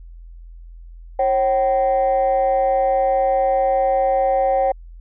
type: tone pair together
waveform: sine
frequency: 542.2 / 767 Hz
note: C#5 / G5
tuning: -38 / -38 cents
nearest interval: tritone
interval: 600 cents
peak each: -16 dBFS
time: 1.19-4.72 s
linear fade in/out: 5 ms
effects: tanh soft clip ceiling -10 dBFS + added 42 Hz sine -36 dBFS peak until 5 s